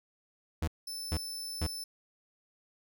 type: tone bursts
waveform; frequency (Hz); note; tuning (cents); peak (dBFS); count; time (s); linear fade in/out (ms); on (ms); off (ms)
40% pulse; 79.3; D#2; +33; -28; 3; 0.62-1.668; 5; 56; 440
type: tone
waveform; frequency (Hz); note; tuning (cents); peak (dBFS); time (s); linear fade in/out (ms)
sawtooth; 5280; E8; +2; -35; 0.87-1.84; 5
effects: none